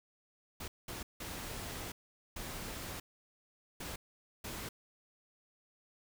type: noise bursts at uneven times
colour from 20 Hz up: pink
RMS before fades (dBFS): -43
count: 6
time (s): 0.6-0.68 / 0.88-1.03 / 1.2-1.92 / 2.36-3 / 3.8-3.96 / 4.44-4.69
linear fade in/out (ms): 5
effects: none